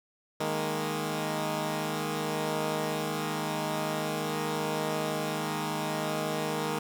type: chord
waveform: 10% pulse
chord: D# suspended fourth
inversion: none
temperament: equal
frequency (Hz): 155.56 / 207.7 / 233.1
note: D#3 / G#3 / A#3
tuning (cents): 0 / 0 / 0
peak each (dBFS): -24 / -26 / -28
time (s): 0.4-6.79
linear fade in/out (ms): 5
effects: none